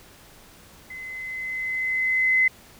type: tone with level ramp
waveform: sine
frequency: 2043 Hz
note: C7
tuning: 42 cents flat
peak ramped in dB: -35 to -15 dBFS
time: 0.9-2.48 s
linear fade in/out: 5 ms
effects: pink hiss -50 dBFS RMS until 2.79 s